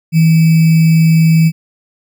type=tone with sample-and-hold; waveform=sine; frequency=162.1 Hz; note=E3; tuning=29 cents flat; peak=-5 dBFS; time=0.12-1.52 s; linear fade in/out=50 ms; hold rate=2450 Hz; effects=none